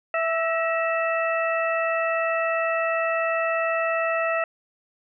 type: harmonic tone with a mistuned harmonic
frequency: 659.3 Hz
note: E5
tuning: in tune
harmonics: 1 / 2 / 3 / 4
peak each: -24 / -27 / -29 / -30 dBFS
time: 0.14-4.44 s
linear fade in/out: 2 ms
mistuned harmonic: 3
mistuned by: -60 cents
effects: none